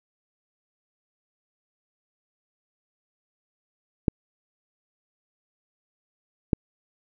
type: clicks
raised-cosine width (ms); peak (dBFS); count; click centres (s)
3; -6; 2; 4.082 / 6.532
effects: none